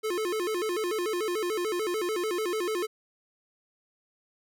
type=tone with vibrato; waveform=square; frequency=392 Hz; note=G4; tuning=in tune; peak=-28 dBFS; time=0.03-2.87 s; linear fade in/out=20 ms; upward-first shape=square; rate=6.8 Hz; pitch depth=180 cents each way; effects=none